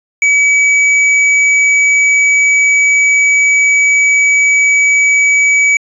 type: tone with hard clipping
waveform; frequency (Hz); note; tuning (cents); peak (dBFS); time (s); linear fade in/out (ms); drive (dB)
sine; 2281; C#7; +49; -8; 0.22-5.77; 2; 7
effects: resampled to 22050 Hz